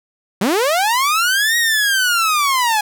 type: linear two-way sweep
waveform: sawtooth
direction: up then down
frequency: 174.61 to 1900 to 824 Hz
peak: -10 dBFS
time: 0.41-2.81 s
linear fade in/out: 5 ms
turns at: 1.57 s
effects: none